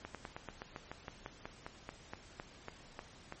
slowing click train, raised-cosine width 0.5 ms, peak -27 dBFS, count 18, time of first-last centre 0.05-3.324 s, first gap 97 ms, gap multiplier 1.08, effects pink hiss -57 dBFS RMS until 3.4 s + MP3 32 kbps

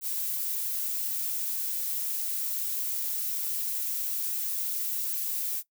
violet noise, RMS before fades -31 dBFS, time 0.01-5.63 s, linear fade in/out 50 ms, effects noise-tail reverb RT60 0.1 s tail -18 dB re dry

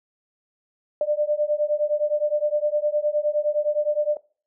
sine beating tone pair, 592 / 601.7 Hz, D5 / D5, +14 / +42 cents, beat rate 9.7 Hz, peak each -23 dBFS, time 1.01-4.17 s, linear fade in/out 2 ms, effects noise-tail reverb RT60 0.4 s tail -21 dB re dry

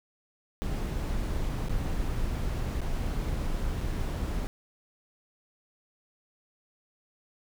brown noise with dropouts, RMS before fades -30 dBFS, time 0.62-4.47 s, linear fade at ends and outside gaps 0 ms, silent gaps 1.685-1.695 / 2.807-2.816 / 3.807-3.812 s, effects none

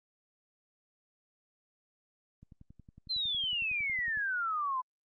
click train, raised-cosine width 5 ms, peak -40 dBFS, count 20, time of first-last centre 2.43-4.173 s, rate 10.9 Hz
sine exponential sweep, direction down, 4200 to 999 Hz, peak -30 dBFS, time 3.09-4.82 s, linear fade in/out 20 ms
effects Opus 24 kbps

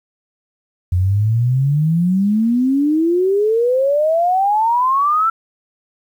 sine exponential sweep, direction up, 87.31 to 1352 Hz, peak -12 dBFS, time 0.92-5.3 s, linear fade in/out 5 ms, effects 8-bit

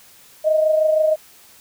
sine tone pair together, 622.3 / 648.6 Hz, D#5 / E5, 0 / -28 cents, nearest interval minor second, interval 72 cents, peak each -14 / -23 dBFS, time 0.44-1.16 s, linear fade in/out 20 ms, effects white hiss -48 dBFS RMS until 1.6 s

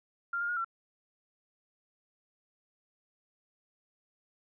sine tone with pitch steps, 1392 / 1409 / 1436 / 1353 Hz, F6 / F6 / F6 / E6, -6 / +15 / +48 / +45 cents, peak -30 dBFS, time 0.33-0.646 s, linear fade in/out 5 ms, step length 79 ms, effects none

